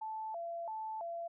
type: tone with vibrato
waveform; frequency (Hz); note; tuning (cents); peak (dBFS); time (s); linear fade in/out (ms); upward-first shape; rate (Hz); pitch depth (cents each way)
sine; 771; G5; -29; -38; 0.01-1.28; 10; square; 1.5; 220
effects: none